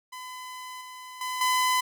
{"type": "tone with level steps", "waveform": "sawtooth", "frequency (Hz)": 1011, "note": "B5", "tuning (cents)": 40, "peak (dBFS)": [-34, -37, -26, -18], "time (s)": [0.12, 1.81], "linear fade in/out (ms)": 10, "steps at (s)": [0.81, 1.21, 1.41], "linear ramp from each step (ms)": 2, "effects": []}